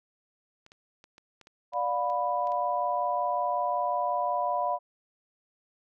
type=clicks; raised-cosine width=0.2 ms; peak=-34 dBFS; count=10; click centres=0.664 / 0.719 / 1.041 / 1.181 / 1.413 / 1.471 / 1.735 / 2.1 / 2.472 / 2.52 s
type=chord; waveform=sine; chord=B diminished; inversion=first; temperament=equal with one note detuned; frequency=587.3 / 712.7 / 987.8 Hz; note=D5 / F5 / B5; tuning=0 / +35 / 0 cents; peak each=-32 / -29 / -29 dBFS; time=1.72-4.79 s; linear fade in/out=50 ms
effects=none